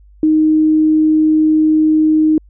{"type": "tone", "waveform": "sine", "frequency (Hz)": 311.1, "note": "D#4", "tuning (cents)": 0, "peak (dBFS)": -8, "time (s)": [0.23, 2.38], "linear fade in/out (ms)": 2, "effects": ["added 50 Hz sine -41 dBFS peak until 2.49 s"]}